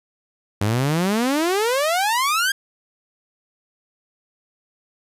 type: exponential sweep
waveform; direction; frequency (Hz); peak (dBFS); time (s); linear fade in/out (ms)
sawtooth; up; 97.5 to 1638; -14; 0.61-2.52; 5
effects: resampled to 32000 Hz + 9-bit